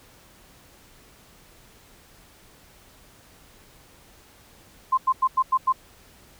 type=tone bursts; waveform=sine; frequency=1046.5 Hz; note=C6; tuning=in tune; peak=-16 dBFS; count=6; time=4.92-5.726 s; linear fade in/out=10 ms; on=56 ms; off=94 ms; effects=pink hiss -53 dBFS RMS until 6.39 s